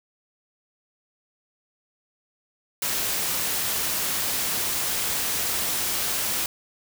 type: noise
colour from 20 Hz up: white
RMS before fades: -26 dBFS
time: 2.82-6.46 s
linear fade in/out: 2 ms
effects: none